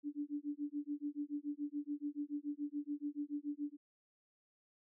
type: tone with tremolo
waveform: sine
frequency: 291.6 Hz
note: D4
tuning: 12 cents flat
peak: -35 dBFS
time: 0.03-3.77 s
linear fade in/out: 50 ms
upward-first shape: sine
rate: 7 Hz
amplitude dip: 100%
effects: none